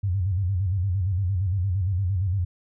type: tone with vibrato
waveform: sine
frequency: 93.8 Hz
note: F#2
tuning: 24 cents sharp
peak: -21 dBFS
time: 0.03-2.45 s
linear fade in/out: 10 ms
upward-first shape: square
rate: 8.7 Hz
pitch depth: 110 cents each way
effects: none